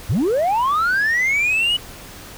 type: linear sweep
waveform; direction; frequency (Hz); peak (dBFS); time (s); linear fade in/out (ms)
sine; up; 72 to 2970; -13; 0.09-1.77; 10
effects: tanh soft clip ceiling -14 dBFS + pink hiss -38 dBFS RMS until 2.37 s